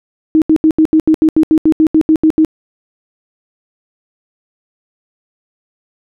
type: tone bursts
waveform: sine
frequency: 314.9 Hz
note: D#4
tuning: 21 cents sharp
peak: -5 dBFS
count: 15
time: 0.35-2.448 s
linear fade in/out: 0 ms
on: 68 ms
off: 77 ms
effects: none